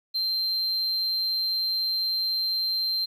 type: tone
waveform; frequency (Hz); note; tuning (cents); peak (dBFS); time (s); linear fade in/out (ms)
sine; 4142; C8; -18; -21; 0.14-3.06; 20
effects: tanh soft clip ceiling -23 dBFS + 10-bit